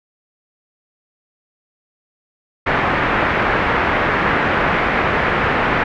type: low-pass noise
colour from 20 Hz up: white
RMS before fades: -17 dBFS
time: 2.66-5.84 s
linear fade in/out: 10 ms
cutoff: 2000 Hz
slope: 24 dB/octave
effects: none